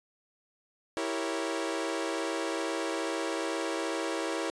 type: chord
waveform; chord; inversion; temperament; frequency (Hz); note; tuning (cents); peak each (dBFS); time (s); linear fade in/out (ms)
sawtooth; E diminished seventh; none; equal; 329.6 / 392 / 466.2 / 554.4; E4 / G4 / Bb4 / Db5; 0 / 0 / 0 / 0; -30 / -34 / -33 / -33; 0.97-4.5; 0
effects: resampled to 22050 Hz